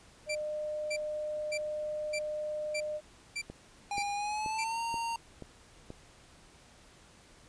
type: tone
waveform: sine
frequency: 606 Hz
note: D#5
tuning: 46 cents flat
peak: -33 dBFS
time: 0.26-3.01 s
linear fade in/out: 50 ms
type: tone bursts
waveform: sawtooth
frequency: 2349 Hz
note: D7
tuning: in tune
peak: -30 dBFS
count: 8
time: 0.29-4.644 s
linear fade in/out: 10 ms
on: 63 ms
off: 550 ms
type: click train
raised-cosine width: 2 ms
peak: -29 dBFS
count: 6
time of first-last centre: 3.5-5.904 s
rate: 2.08 Hz
type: tone with pitch glide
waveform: square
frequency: 813 to 923.2 Hz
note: G#5 to A#5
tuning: -37 to -17 cents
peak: -33 dBFS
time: 3.91-5.16 s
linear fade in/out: 2 ms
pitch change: +220 cents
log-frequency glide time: 4.14-4.8 s
effects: pink hiss -58 dBFS RMS until 7.48 s + resampled to 22050 Hz